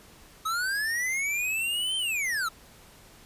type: linear two-way sweep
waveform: square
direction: up then down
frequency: 1263 to 3136 to 1263 Hz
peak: -27 dBFS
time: 0.45-2.49 s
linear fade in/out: 10 ms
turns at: 1.97 s
effects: pink hiss -53 dBFS RMS until 3.25 s + resampled to 32000 Hz